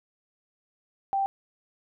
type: tone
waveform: sine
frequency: 784 Hz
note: G5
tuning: in tune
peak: -23 dBFS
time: 1.13-1.26 s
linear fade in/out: 0 ms
effects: none